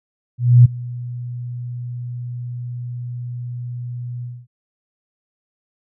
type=tone with ADSR envelope; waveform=sine; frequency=122 Hz; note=B2; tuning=21 cents flat; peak=-3 dBFS; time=0.38-4.47 s; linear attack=270 ms; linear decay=13 ms; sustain=-22 dB; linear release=240 ms; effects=none